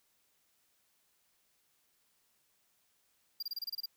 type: tone bursts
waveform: square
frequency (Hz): 4783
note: D8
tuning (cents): +31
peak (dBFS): -36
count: 9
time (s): 3.4-3.859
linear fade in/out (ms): 5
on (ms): 27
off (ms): 27
effects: white hiss -74 dBFS RMS until 3.96 s